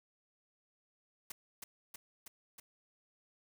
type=noise with echo; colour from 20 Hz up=white; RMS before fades=-44 dBFS; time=1.3-1.32 s; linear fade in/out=5 ms; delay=320 ms; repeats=4; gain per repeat=-2 dB; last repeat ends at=2.6 s; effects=none